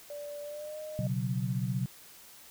sine tone with pitch glide, 583 to 615.2 Hz, D5 to D#5, -13 to -20 cents, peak -38 dBFS, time 0.1-1.07 s, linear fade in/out 2 ms, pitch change +93 cents, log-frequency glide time 0.43-0.79 s
sine chord, B suspended second, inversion none, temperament just, 123.47 / 138.9 / 185.21 Hz, B2 / C#3 / F#3, 0 / +4 / +2 cents, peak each -32 / -34 / -34 dBFS, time 0.99-1.86 s, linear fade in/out 0 ms
effects white hiss -53 dBFS RMS until 2.5 s

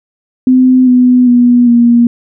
sine tone with pitch steps, 256 / 249.6 / 243.3 / 237.2 Hz, C4 / B3 / B3 / A#3, -38 / +19 / -26 / +30 cents, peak -3 dBFS, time 0.47-2.07 s, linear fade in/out 2 ms, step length 400 ms, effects none

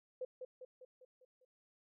sine tone with echo, 509 Hz, C5, 48 cents flat, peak -38 dBFS, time 0.21-0.25 s, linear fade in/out 5 ms, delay 200 ms, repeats 6, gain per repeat -5 dB, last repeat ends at 1.45 s, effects none

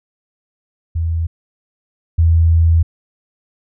sine tone pair in turn, 82.5 / 82.5 Hz, E2 / E2, +2 / +2 cents, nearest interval unison, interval 0 cents, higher neither, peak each -15 / -8 dBFS, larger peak second, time 0.95-1.27 / 2.18-2.83 s, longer second, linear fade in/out 10 ms, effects none

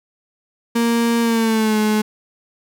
35% pulse tone with pitch glide, 233.1 to 213.8 Hz, A#3 to A3, 0 to -49 cents, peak -13 dBFS, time 0.75-2.02 s, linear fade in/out 10 ms, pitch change -149 cents, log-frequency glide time 1.21-1.78 s, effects none

